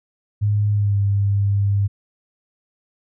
sine tone with pitch glide, 103.83 to 100.29 Hz, G#2 to G2, 0 to +40 cents, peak -15 dBFS, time 0.41-1.88 s, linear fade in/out 20 ms, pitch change -60 cents, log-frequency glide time 0.72-0.98 s, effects none

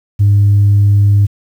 sine tone, 101.5 Hz, G#2, 39 cents flat, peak -4 dBFS, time 0.19-1.27 s, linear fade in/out 20 ms, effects tanh soft clip ceiling -3 dBFS + 7-bit

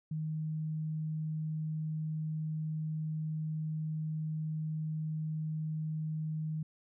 sine tone, 156.1 Hz, D#3, 6 cents sharp, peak -33 dBFS, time 0.11-6.63 s, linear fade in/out 5 ms, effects none

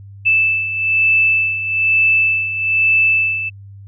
sine beating tone pair, 2635 / 2636.1 Hz, E7 / E7, -1 / -1 cents, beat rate 1.1 Hz, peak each -19 / -13 dBFS, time 0.25-3.5 s, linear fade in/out 20 ms, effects added 99 Hz sine -34 dBFS peak until 3.87 s

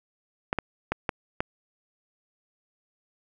clicks, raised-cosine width 0.5 ms, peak -10 dBFS, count 5, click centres 0.529 / 0.587 / 0.92 / 1.092 / 1.405 s, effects none

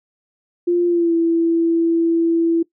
sine tone with pitch glide, 349 to 332.9 Hz, F4 to E4, -1 to +17 cents, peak -13 dBFS, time 0.67-2.63 s, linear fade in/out 10 ms, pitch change -82 cents, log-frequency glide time 0.87-1.14 s, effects noise-tail reverb RT60 0.1 s tail -20 dB re dry

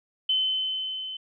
sine tone with level ramp, 3054 Hz, G7, 46 cents flat, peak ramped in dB -20 to -33 dBFS, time 0.29-1.17 s, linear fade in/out 5 ms, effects none

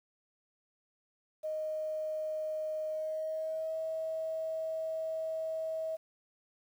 sine tone with pitch glide, 622.3 to 640.9 Hz, D#5 to E5, 0 to -49 cents, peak -33 dBFS, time 1.43-5.97 s, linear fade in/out 20 ms, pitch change +51 cents, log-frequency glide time 2.88-3.77 s, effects 10-bit

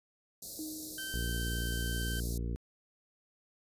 white band-stop noise, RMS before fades -43 dBFS, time 0.42-2.38 s, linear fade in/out 5 ms, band 690 to 3900 Hz, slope 96 dB/octave
sine tone with exponential decay, 311.1 Hz, D#4, in tune, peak -37 dBFS, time 0.59-1.7 s, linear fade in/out 1 ms, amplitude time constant 240 ms
25% pulse tone, 1550 Hz, G6, 20 cents flat, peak -35 dBFS, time 0.98-2.2 s, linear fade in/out 2 ms
harmonic tone, 58.27 Hz, A#1, in tune, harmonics 1 / 2 / 3 / 4 / 5 / 6 / 7 / 8, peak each -34 / -40 / -44 / -46 / -48 / -50 / -51 / -52 dBFS, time 1.14-2.56 s, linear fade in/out 0 ms
effects resampled to 32000 Hz

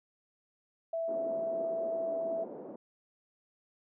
sine tone, 660 Hz, E5, 2 cents sharp, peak -31 dBFS, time 0.93-2.44 s, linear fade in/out 5 ms
white band-pass noise, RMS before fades -44 dBFS, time 1.08-2.76 s, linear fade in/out 5 ms, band 220 to 580 Hz, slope 24 dB/octave
effects none

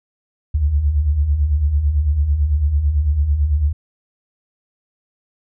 sine beating tone pair, 66.3 / 75.3 Hz, C2 / D2, +23 / +44 cents, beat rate 9 Hz, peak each -22 / -14 dBFS, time 0.54-3.73 s, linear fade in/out 10 ms, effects none

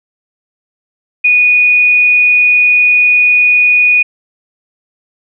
sine tone, 2467 Hz, D#7, 15 cents flat, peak -5 dBFS, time 1.24-4.03 s, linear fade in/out 10 ms, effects none

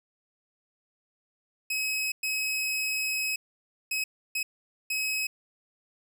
sawtooth tone bursts at uneven times, 2554 Hz, D#7, 45 cents sharp, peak -24 dBFS, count 5, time 1.7-2.12 / 2.23-3.36 / 3.91-4.04 / 4.35-4.43 / 4.9-5.27 s, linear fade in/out 5 ms, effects none

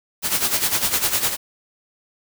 white noise with tremolo, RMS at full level -18 dBFS, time 0.22-1.37 s, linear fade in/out 50 ms, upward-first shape sine, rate 9.9 Hz, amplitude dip 70%, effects none

